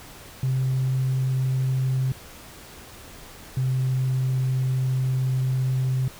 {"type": "tone pair in turn", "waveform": "sine", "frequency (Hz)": [130.81, 129.91], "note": ["C3", "C3"], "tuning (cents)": [0, -12], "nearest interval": "unison", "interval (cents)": 12, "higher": "first", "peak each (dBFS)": -19, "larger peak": "neither", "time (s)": [[0.43, 2.12], [3.57, 6.08]], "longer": "second", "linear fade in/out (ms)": 2, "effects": ["tanh soft clip ceiling -17 dBFS", "pink hiss -44 dBFS RMS until 6.19 s"]}